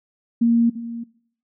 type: tone with echo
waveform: sine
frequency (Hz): 233.1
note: A#3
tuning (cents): 0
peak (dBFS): -13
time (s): 0.41-0.7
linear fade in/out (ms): 10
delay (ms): 340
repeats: 1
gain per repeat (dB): -14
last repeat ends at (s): 1.04
effects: noise-tail reverb RT60 0.6 s tail -20 dB re dry